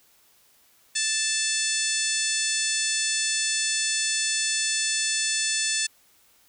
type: harmonic tone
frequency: 880 Hz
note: A5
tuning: in tune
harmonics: 2 / 3 / 4 / 5 / 6 / 7 / 8 / 9 / 10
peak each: -32 / -32 / -32 / -32 / -32 / -32 / -32 / -32 / -32 dBFS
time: 0.95-5.87 s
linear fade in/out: 10 ms
effects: white hiss -60 dBFS RMS until 6.48 s